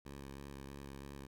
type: tone with vibrato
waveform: 10% pulse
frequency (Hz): 69.1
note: C#2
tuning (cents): -5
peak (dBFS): -39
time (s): 0.05-1.27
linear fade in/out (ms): 10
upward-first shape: square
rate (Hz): 3.1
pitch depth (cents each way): 19
effects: none

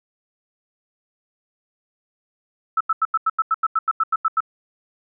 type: tone bursts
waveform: sine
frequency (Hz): 1312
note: E6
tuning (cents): -9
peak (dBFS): -15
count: 14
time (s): 2.77-4.405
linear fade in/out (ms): 5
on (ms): 36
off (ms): 87
effects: none

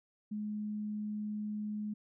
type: tone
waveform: sine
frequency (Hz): 210.7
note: G#3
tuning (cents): +25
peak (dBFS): -35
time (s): 0.31-1.94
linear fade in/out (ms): 10
effects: none

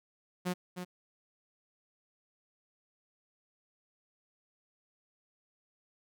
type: tone with echo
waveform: sawtooth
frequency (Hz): 180.2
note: F#3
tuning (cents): -45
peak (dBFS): -27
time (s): 0.45-0.54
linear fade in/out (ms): 20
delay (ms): 310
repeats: 1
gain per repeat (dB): -7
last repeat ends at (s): 0.85
effects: none

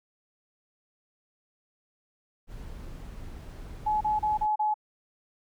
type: noise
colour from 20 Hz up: brown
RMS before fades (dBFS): -41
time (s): 2.47-4.48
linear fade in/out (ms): 50
type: tone bursts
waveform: sine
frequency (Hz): 851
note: G#5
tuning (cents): +42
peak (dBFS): -23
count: 5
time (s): 3.86-4.742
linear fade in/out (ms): 10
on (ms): 150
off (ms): 33
effects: none

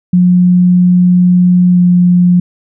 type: tone with pitch glide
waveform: sine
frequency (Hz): 179.3 to 177.75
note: F3 to F3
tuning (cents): +46 to +31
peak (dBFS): -4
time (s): 0.13-2.4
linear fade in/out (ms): 5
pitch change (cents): -15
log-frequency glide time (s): 1.72-1.79
effects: none

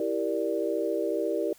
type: chord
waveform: sine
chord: E half-diminished seventh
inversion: none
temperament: equal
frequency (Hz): 329.6 / 392 / 466.2 / 587.3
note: E4 / G4 / Bb4 / D5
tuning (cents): 0 / 0 / 0 / 0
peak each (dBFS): -31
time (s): 0-1.53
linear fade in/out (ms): 2
effects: white hiss -57 dBFS RMS until 1.58 s

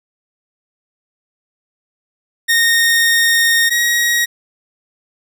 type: tone pair in turn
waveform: sawtooth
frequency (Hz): 1849 / 1893.3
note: A#6 / A#6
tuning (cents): -15 / +26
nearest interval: unison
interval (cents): 41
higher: second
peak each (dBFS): -7 / -9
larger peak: first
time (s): 2.48-3.7 / 3.7-4.26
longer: first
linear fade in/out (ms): 20
effects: none

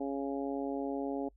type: harmonic tone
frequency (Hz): 138.59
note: C#3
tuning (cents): 0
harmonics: 2 / 3 / 4 / 5 / 6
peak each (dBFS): -35 / -39 / -41 / -43 / -45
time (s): 0-1.29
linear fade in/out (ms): 10
effects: noise-tail reverb RT60 0.1 s tail -26 dB re dry + added 50 Hz sine -60 dBFS peak until 1.36 s

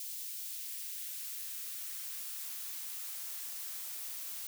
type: noise with high-pass filter sweep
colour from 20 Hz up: blue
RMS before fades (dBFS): -42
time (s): 0-4.47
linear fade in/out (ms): 2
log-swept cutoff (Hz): 3200 to 350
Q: 0.85
effects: none

